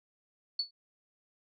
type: tone with exponential decay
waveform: sine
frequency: 4442 Hz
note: C#8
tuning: 3 cents sharp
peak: -25 dBFS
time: 0.59-0.71 s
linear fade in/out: 5 ms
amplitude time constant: 25 ms
effects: none